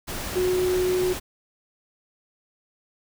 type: tone in noise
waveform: sine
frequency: 365.9 Hz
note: F#4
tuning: 19 cents flat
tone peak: -20 dBFS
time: 0.35-1.14 s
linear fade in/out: 20 ms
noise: pink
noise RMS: -32 dBFS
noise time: 0.07-1.2 s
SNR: +9 dB
effects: none